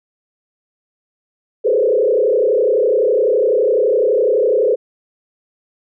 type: tone with frequency modulation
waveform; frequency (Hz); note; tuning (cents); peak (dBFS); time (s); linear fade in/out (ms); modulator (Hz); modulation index
sine; 469.4; A#4; +12; -11; 1.64-4.76; 20; 31.9; 2.1
effects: none